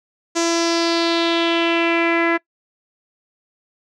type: tone with low-pass filter sweep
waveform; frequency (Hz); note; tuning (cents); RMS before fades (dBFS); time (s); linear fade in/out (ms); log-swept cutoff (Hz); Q
sawtooth; 335.8; E4; +32; -18; 0.35-2.38; 20; 6600 to 1900; 3.7
effects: noise-tail reverb RT60 0.1 s tail -23 dB re dry